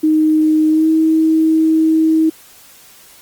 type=tone with pitch glide; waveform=sine; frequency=311.1 to 318.6 Hz; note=D#4 to D#4; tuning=0 to +41 cents; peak=-9 dBFS; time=0.03-2.3 s; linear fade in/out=10 ms; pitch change=+41 cents; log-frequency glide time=0.69-0.88 s; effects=white hiss -43 dBFS RMS until 3.21 s + Opus 24 kbps